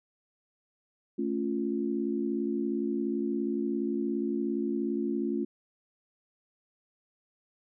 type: chord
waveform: sine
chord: A augmented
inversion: none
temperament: equal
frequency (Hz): 220 / 277.2 / 349.2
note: A3 / C#4 / E#4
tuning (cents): 0 / 0 / 0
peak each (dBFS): -32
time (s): 1.18-5.45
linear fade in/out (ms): 10
effects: none